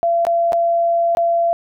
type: tone with dropouts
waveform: sine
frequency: 680 Hz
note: F5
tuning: 46 cents flat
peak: -13 dBFS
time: 0.03-1.53 s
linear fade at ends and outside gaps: 0 ms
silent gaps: 0.251-0.268 / 0.522-0.531 / 1.15-1.171 s
effects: none